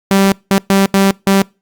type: tone bursts at uneven times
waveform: sawtooth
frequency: 195.4 Hz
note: G3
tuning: 5 cents flat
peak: -4 dBFS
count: 5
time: 0.11-0.32 / 0.51-0.58 / 0.7-0.86 / 0.94-1.11 / 1.27-1.42 s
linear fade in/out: 0 ms
effects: noise-tail reverb RT60 0.3 s tail -26 dB re dry + Opus 48 kbps